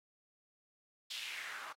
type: noise with band-pass filter sweep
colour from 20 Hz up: white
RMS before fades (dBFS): -45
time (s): 1.1-1.73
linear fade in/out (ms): 10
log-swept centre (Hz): 3600 to 1100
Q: 3.1
effects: AAC 48 kbps